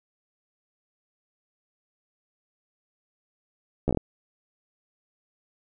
slowing click train, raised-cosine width 2 ms, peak -11 dBFS, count 6, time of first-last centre 3.88-3.973 s, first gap 13 ms, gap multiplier 1.18, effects none

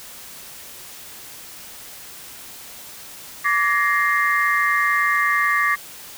sine tone cluster, 1161 / 1697 / 1870 / 2099 Hz, D6 / G#6 / A#6 / C7, -20 / +37 / +5 / +5 cents, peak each -20 / -24 / -21 / -23 dBFS, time 3.44-5.76 s, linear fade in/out 20 ms, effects white hiss -39 dBFS RMS until 6.17 s

